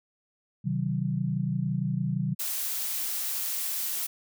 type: chord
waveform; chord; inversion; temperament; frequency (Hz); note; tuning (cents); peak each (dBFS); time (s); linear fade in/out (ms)
sine; C diminished; none; just; 130.81 / 156.98 / 188.37; C3 / Eb3 / Gb3; 0 / +16 / +31; -30; 0.64-2.35; 20
type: noise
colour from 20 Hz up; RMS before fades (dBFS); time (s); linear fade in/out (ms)
blue; -31; 2.39-4.07; 10
effects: none